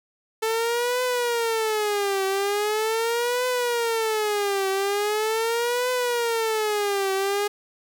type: tone with vibrato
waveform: sawtooth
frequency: 440 Hz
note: A4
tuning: in tune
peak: -18 dBFS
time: 0.42-7.48 s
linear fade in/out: 10 ms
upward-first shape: triangle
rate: 0.41 Hz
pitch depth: 240 cents each way
effects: none